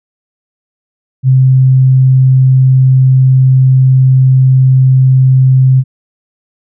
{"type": "tone", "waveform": "sine", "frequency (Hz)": 130.81, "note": "C3", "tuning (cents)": 0, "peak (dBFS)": -3, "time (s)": [1.23, 5.84], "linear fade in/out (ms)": 50, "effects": []}